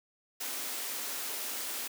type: high-pass noise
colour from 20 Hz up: white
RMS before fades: -37 dBFS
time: 0.4-1.88 s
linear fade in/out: 10 ms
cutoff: 220 Hz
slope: 96 dB/octave
effects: none